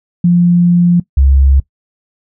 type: tone pair in turn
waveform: sine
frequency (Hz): 174.61 / 67.99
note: F3 / C#2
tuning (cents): 0 / -33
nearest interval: octave + major third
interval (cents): 1633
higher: first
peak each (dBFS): -5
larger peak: neither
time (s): 0.24-1 / 1.17-1.6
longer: first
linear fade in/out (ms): 5
effects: noise-tail reverb RT60 0.1 s tail -19 dB re dry